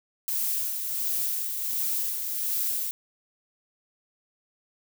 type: noise with tremolo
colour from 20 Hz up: violet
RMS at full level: -27 dBFS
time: 0.28-2.91 s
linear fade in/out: 0 ms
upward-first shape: sine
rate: 1.4 Hz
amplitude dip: 40%
effects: none